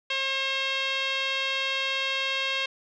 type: tone with low-pass filter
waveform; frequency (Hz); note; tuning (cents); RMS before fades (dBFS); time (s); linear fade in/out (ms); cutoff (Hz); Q
5% pulse; 537; C5; +45; -28; 0.1-2.66; 5; 3100; 2.5
effects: none